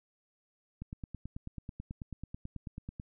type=click train; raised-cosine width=5 ms; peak=-28 dBFS; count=21; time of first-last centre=0.82-2.999 s; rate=9.18 Hz; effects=none